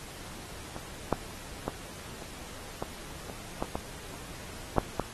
clicks, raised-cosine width 1 ms, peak -25 / -11 / -16 / -29 / -18 / -25 / -16 / -18 / -30 / -8 / -14 dBFS, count 11, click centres 0.764 / 1.127 / 1.68 / 2.222 / 2.825 / 3.298 / 3.625 / 3.755 / 4.14 / 4.783 / 4.997 s, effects pink hiss -45 dBFS RMS until 5.13 s + AAC 32 kbps

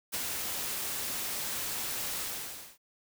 white noise with ADSR envelope, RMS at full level -32 dBFS, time 0.12-2.78 s, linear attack 27 ms, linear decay 28 ms, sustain -3 dB, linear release 590 ms, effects none

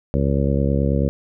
harmonic tone, 69.3 Hz, C#2, in tune, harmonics 1 / 2 / 3 / 4 / 5 / 6 / 7 / 8, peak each -21 / -21 / -23 / -27 / -30 / -31 / -27 / -28 dBFS, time 0.14-1.09 s, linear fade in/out 0 ms, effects none

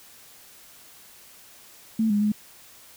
sine tone with pitch steps, 221.9 / 206.3 / 210.5 Hz, A3 / G#3 / G#3, +15 / -11 / +24 cents, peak -19 dBFS, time 1.99-2.32 s, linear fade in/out 5 ms, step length 110 ms, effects white hiss -50 dBFS RMS until 2.96 s

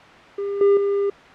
triangle tone with level steps, 400.8 Hz, G4, 38 cents sharp, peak -21 / -10 / -16 dBFS, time 0.38-1.1 s, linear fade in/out 5 ms, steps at 0.61 / 0.77 s, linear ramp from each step 2 ms, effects white hiss -43 dBFS RMS until 1.34 s + low-pass 2000 Hz 12 dB/octave

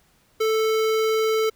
square tone with notch filter, 439.9 Hz, A4, in tune, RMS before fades -21 dBFS, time 0.4-1.5 s, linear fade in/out 10 ms, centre 9300 Hz, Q 1.4, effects pink hiss -61 dBFS RMS until 1.55 s

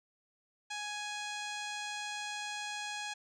15% pulse tone with low-pass filter, 833 Hz, G#5, 5 cents sharp, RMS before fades -40 dBFS, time 0.7-3.14 s, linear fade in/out 10 ms, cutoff 6000 Hz, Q 5.6, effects none

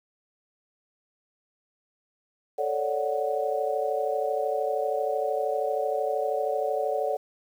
sine chord, D major seventh, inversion second, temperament equal, 440 / 554.4 / 587.3 / 740 Hz, A4 / C#5 / D5 / F#5, 0 / 0 / 0 / 0 cents, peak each -30 dBFS, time 2.58-7.17 s, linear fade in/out 10 ms, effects 9-bit

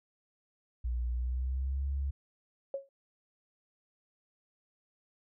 sine tone with pitch glide, 60.1 to 69.04 Hz, B1 to C#2, -46 to -6 cents, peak -30 dBFS, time 0.84-2.11 s, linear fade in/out 10 ms, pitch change +240 cents, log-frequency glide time 1.11-1.86 s
sine tone with exponential decay, 549 Hz, C#5, 17 cents flat, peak -29 dBFS, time 2.74-2.89 s, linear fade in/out 2 ms, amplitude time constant 32 ms
effects none

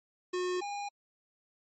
square tone pair in turn, 362.3 / 813.3 Hz, F#4 / G#5, -36 / -36 cents, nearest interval octave + major second, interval 1400 cents, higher second, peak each -31 / -36 dBFS, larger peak first, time 0.33-0.61 / 0.61-0.89 s, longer neither, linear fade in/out 10 ms, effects MP3 32 kbps

